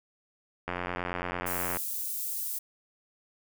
click train, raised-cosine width 0.5 ms, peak -17 dBFS, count 98, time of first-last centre 0.68-1.77 s, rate 89 Hz
white high-pass noise, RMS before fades -34 dBFS, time 1.46-2.59 s, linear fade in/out 10 ms, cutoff 10000 Hz, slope 12 dB/octave
effects none

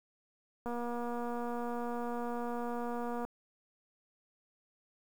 click train, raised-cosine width 1 ms, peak -26 dBFS, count 620, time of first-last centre 0.66-3.25 s, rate 239 Hz, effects 9-bit

